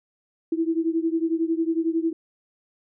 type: beating tone pair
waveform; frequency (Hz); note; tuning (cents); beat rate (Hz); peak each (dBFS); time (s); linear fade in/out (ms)
sine; 324.1 / 335.1; E4 / E4; -29 / +29; 11; -23 / -25; 0.52-2.13; 5
effects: none